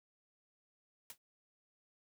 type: noise with exponential decay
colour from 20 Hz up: white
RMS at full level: -44 dBFS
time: 1.1-1.18 s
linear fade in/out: 1 ms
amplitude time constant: 16 ms
effects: none